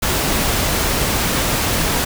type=noise; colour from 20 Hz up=pink; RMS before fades=-18 dBFS; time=0.02-2.05 s; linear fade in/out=10 ms; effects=none